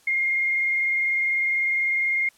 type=tone with vibrato; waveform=sine; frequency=2128 Hz; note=C7; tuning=29 cents sharp; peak=-20 dBFS; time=0.07-2.29 s; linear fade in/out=5 ms; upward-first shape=sine; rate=20 Hz; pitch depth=21 cents each way; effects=white hiss -58 dBFS RMS until 2.37 s + low-pass 11000 Hz 12 dB/octave